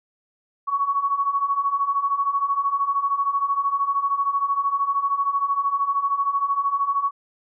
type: beating tone pair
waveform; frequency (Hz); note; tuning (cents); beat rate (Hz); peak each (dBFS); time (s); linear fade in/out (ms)
sine; 1108.7 / 1121.7; C#6 / C#6; 0 / +20; 13; -25 / -21; 0.67-7.11; 20
effects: none